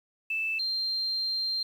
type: tone pair in turn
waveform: sine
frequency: 2637 / 4170 Hz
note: E7 / C8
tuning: 0 / -7 cents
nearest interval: minor sixth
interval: 793 cents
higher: second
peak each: -27 dBFS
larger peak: neither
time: 0.3-0.59 / 0.59-1.63 s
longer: second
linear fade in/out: 5 ms
effects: 9-bit